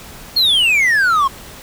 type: exponential sweep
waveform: triangle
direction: down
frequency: 4365 to 1053 Hz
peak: -9 dBFS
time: 0.36-1.28 s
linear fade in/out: 10 ms
effects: pink hiss -36 dBFS RMS until 1.62 s